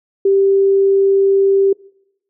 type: tone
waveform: sine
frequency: 391.9 Hz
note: G4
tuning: in tune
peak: -9 dBFS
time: 0.25-1.73 s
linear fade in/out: 5 ms
effects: noise-tail reverb RT60 0.8 s tail -24 dB re dry